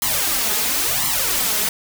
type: noise with flanger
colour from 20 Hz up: white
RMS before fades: -20 dBFS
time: 0.02-1.69 s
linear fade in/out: 2 ms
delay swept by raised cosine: 0.96 to 4.76 ms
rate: 0.96 Hz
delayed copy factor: +0.85
effects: none